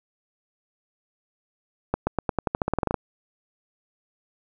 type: accelerating click train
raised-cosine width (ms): 1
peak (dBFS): -8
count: 15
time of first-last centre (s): 1.94-2.943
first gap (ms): 130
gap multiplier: 0.9
effects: none